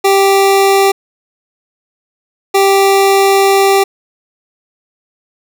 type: tone pair in turn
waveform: 25% pulse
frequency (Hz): 392 / 392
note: G4 / G4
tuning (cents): 0 / 0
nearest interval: unison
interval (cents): 0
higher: neither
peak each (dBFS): -3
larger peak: neither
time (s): 0.04-0.92 / 2.54-3.84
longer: second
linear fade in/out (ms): 10
effects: none